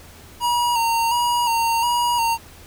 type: tone with vibrato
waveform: square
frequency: 940 Hz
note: A#5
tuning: 14 cents sharp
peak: -18 dBFS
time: 0.4-2.38 s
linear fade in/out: 50 ms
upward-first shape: square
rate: 1.4 Hz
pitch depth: 37 cents each way
effects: added 80 Hz sine -47 dBFS peak until 2.66 s + pink hiss -45 dBFS RMS until 2.66 s